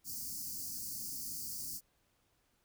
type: band-stop noise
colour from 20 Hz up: white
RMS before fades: -42 dBFS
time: 0.04-1.81 s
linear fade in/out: 50 ms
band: 320 to 4500 Hz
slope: 96 dB/octave
effects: pink hiss -75 dBFS RMS until 2.64 s